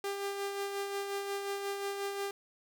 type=tone with tremolo; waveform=sawtooth; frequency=398.6 Hz; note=G4; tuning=29 cents sharp; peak=-29 dBFS; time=0.04-2.31 s; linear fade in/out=2 ms; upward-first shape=sine; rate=5.6 Hz; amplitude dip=40%; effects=none